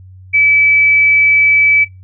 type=tone; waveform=sine; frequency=2300 Hz; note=D7; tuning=37 cents flat; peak=-7 dBFS; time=0.33-1.85 s; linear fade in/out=20 ms; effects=noise-tail reverb RT60 0.2 s tail -17 dB re dry + added 93 Hz sine -34 dBFS peak until 2.03 s